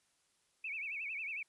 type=tone with vibrato; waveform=sine; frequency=2427 Hz; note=D#7; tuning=44 cents flat; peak=-38 dBFS; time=0.64-1.43 s; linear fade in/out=5 ms; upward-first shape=sine; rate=11 Hz; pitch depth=170 cents each way; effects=white hiss -75 dBFS RMS until 1.48 s + resampled to 24000 Hz